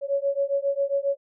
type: beating tone pair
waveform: sine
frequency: 554 / 561.4 Hz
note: C#5 / C#5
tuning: -1 / +22 cents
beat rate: 7.4 Hz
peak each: -25 dBFS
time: 0.01-1.17 s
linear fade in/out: 50 ms
effects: none